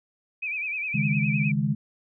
sine tone with vibrato, 2434 Hz, D#7, 39 cents flat, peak -27 dBFS, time 0.42-1.52 s, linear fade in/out 10 ms, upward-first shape sine, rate 9.8 Hz, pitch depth 98 cents each way
sine chord, C# suspended second, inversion none, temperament equal, 138.59 / 155.56 / 207.7 Hz, C#3 / D#3 / G#3, 0 / 0 / 0 cents, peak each -26 dBFS, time 0.94-1.75 s, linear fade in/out 10 ms
effects none

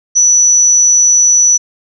sine tone, 5930 Hz, F#8, 3 cents sharp, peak -5 dBFS, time 0.15-1.58 s, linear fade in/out 20 ms, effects none

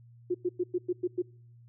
sine tone bursts, 358.5 Hz, F4, 45 cents sharp, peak -25 dBFS, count 7, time 0.3-1.222 s, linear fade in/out 10 ms, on 46 ms, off 100 ms, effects noise-tail reverb RT60 0.6 s tail -25 dB re dry + added 118 Hz sine -52 dBFS peak until 1.68 s

